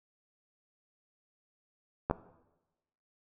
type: clicks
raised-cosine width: 1 ms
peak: -14 dBFS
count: 2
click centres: 2.099 / 2.111 s
effects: noise-tail reverb RT60 1.0 s tail -17 dB re dry